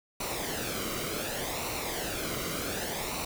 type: noise with flanger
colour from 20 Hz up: pink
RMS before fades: -34 dBFS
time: 0.2-3.25 s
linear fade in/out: 5 ms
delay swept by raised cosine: 0.6 to 1.18 ms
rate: 0.67 Hz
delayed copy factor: -0.6
effects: none